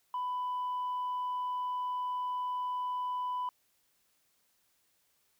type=tone; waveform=sine; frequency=996 Hz; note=B5; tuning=14 cents sharp; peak=-30 dBFS; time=0.14-3.49 s; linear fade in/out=2 ms; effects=tanh soft clip ceiling -30 dBFS + white hiss -73 dBFS RMS until 5.39 s